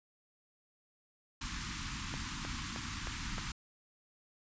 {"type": "band-stop noise", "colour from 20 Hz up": "pink", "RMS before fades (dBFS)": -40, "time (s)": [1.41, 3.52], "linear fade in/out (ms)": 5, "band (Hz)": [300, 970], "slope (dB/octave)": 48}
{"type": "click train", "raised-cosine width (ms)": 0.5, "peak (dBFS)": -25, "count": 5, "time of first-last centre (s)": [2.14, 3.382], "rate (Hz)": 3.22}
{"effects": ["resampled to 16000 Hz"]}